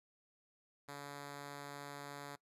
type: tone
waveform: 5% pulse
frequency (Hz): 142.8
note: D3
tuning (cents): -48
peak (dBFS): -35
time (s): 0.88-2.36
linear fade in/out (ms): 10
effects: noise-tail reverb RT60 0.1 s tail -21 dB re dry + resampled to 32000 Hz